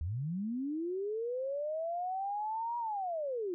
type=linear two-way sweep; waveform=sine; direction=up then down; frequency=72 to 960 to 337.3 Hz; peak=-33 dBFS; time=0.01-3.54 s; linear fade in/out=0 ms; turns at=2.78 s; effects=none